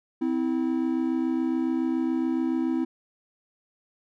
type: tone pair together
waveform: triangle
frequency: 258.1 / 325.2 Hz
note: C4 / E4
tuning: -23 / -23 cents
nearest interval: major third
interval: 400 cents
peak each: -24 dBFS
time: 0.21-2.85 s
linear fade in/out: 10 ms
effects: none